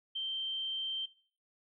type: tone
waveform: sine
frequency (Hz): 3132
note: G7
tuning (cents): -2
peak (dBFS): -34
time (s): 0.15-1.06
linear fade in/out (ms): 10
effects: noise-tail reverb RT60 0.5 s tail -21 dB re dry